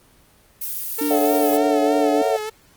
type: noise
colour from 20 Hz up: violet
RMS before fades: -27 dBFS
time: 0.61-1.57 s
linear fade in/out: 5 ms
type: tone with vibrato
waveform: sawtooth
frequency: 443.2 Hz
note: A4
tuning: 13 cents sharp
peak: -22 dBFS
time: 0.98-2.5 s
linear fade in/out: 10 ms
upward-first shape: sine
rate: 3.3 Hz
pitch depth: 67 cents each way
type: tone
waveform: sine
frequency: 293.7 Hz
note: D4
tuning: in tune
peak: -20 dBFS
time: 1.01-2.22 s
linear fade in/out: 5 ms
type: chord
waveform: sine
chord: F# minor seventh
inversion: first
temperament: equal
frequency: 440 / 554.4 / 659.3 / 740 Hz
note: A4 / C#5 / E5 / F#5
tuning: 0 / 0 / 0 / 0 cents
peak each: -23 dBFS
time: 1.1-2.37 s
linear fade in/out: 10 ms
effects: pink hiss -54 dBFS RMS until 2.76 s + Opus 24 kbps